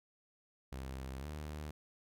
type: tone with pitch glide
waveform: sawtooth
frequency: 66 to 75.38 Hz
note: C2 to D2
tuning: +16 to +46 cents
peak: -38 dBFS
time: 0.72-1.71 s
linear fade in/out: 5 ms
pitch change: +230 cents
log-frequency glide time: 1.2-1.26 s
effects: none